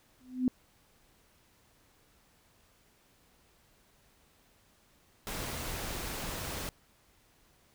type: tone with exponential growth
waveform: sine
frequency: 253.9 Hz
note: B3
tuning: 48 cents sharp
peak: -21 dBFS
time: 0.2-0.48 s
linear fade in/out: 1 ms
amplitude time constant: 59 ms
type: noise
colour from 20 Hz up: pink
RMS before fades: -38 dBFS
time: 5.27-6.69 s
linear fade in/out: 0 ms
effects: pink hiss -66 dBFS RMS until 7.74 s